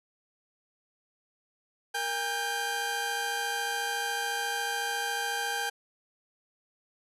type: tone cluster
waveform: sawtooth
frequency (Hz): 466.2 / 810 / 1566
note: A#4 / G#5 / G6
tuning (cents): 0 / -43 / -2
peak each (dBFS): -36 / -29 / -29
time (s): 1.94-5.7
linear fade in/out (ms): 10
effects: resampled to 32000 Hz